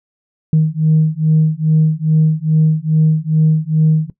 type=beating tone pair; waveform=sine; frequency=155.56 / 157.96 Hz; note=D#3 / D#3; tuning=0 / +26 cents; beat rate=2.4 Hz; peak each=-12 dBFS; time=0.53-4.1 s; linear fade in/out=2 ms; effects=noise-tail reverb RT60 0.1 s tail -17 dB re dry + tanh soft clip ceiling -4 dBFS